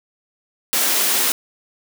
white high-pass noise, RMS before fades -18 dBFS, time 0.73-1.32 s, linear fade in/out 0 ms, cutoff 200 Hz, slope 48 dB/octave, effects none

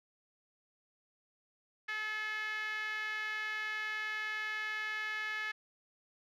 5% pulse tone with band-pass filter, 429.8 Hz, A4, 41 cents flat, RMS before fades -38 dBFS, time 1.88-5.52 s, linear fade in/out 10 ms, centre 1800 Hz, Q 4, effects none

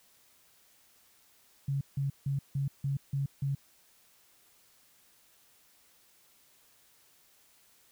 sine tone bursts, 138.59 Hz, C#3, in tune, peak -28 dBFS, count 7, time 1.68-3.55 s, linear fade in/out 5 ms, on 130 ms, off 160 ms, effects white hiss -64 dBFS RMS until 7.91 s

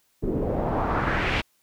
pink noise with low-pass filter sweep, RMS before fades -25 dBFS, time 0.22-1.42 s, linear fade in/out 20 ms, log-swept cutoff 320 to 3000 Hz, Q 2.1, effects white hiss -67 dBFS RMS until 1.62 s

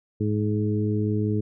harmonic tone with a mistuned harmonic, 105.6 Hz, G#2, 29 cents sharp, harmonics 1 / 2 / 3 / 4, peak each -24 / -27 / -29 / -30 dBFS, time 0.2-1.41 s, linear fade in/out 10 ms, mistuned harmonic 1, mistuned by +15 cents, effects none

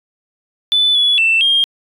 sine tone with pitch steps, 3495 / 3407 / 2671 / 3219 Hz, A7 / G#7 / E7 / G7, -12 / +44 / +22 / +45 cents, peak -9 dBFS, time 0.72-1.64 s, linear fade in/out 0 ms, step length 230 ms, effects tanh soft clip ceiling -5 dBFS

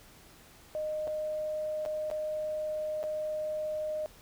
sine tone with dropouts, 615 Hz, D#5, 20 cents flat, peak -31 dBFS, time 0.75-4.06 s, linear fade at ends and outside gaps 0 ms, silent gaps 1.072-1.077 / 1.852-1.86 / 2.101-2.113 / 3.03-3.038 s, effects pink hiss -56 dBFS RMS until 4.21 s

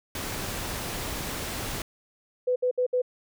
pink noise, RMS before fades -33 dBFS, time 0.15-1.82 s, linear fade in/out 2 ms
sine tone bursts, 500 Hz, B4, 21 cents sharp, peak -21 dBFS, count 4, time 2.47-3.019 s, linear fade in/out 10 ms, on 90 ms, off 63 ms
effects none

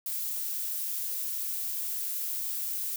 violet noise, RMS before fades -33 dBFS, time 0.06-2.96 s, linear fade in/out 2 ms, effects none

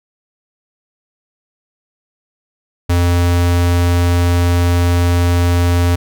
square tone, 87.31 Hz, F2, in tune, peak -11 dBFS, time 2.89-5.96 s, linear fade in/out 10 ms, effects none

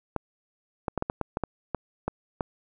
clicks, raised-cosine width 1 ms, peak -13 dBFS, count 11, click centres 0.163 / 0.882 / 0.977 / 1.024 / 1.099 / 1.213 / 1.371 / 1.437 / 1.747 / 2.08 / 2.408 s, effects none

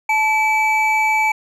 triangle tone pair together, 870.2 / 2303 Hz, A5 / D7, -19 / -34 cents, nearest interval octave + perfect fourth, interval 1685 cents, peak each -15 dBFS, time 0.09-1.32 s, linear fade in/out 5 ms, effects none

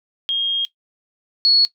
sine tone pair in turn, 3241 / 4368 Hz, G#7 / C#8, -43 / -26 cents, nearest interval perfect fourth, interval 517 cents, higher second, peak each -17 / -11 dBFS, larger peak second, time 0.29-0.65 / 1.45-1.65 s, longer first, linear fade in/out 0 ms, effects noise-tail reverb RT60 0.1 s tail -17 dB re dry

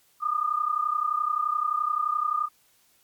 sine tone pair together, 1200 / 1231.6 Hz, D6 / D#6, +37 / -18 cents, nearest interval unison, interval 45 cents, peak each -26 dBFS, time 0.2-2.49 s, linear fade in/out 50 ms, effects white hiss -63 dBFS RMS until 3.03 s + MP3 96 kbps

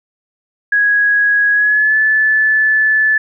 sine tone with pitch glide, 1661.2 to 1738.8 Hz, G#6 to A6, 0 to -21 cents, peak -9 dBFS, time 0.72-3.18 s, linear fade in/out 5 ms, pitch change +79 cents, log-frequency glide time 1.52-1.97 s, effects none

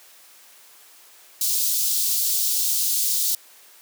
white high-pass noise, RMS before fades -22 dBFS, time 1.41-3.35 s, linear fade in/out 2 ms, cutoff 4000 Hz, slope 24 dB/octave, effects white hiss -50 dBFS RMS until 3.81 s + high-pass 400 Hz 12 dB/octave

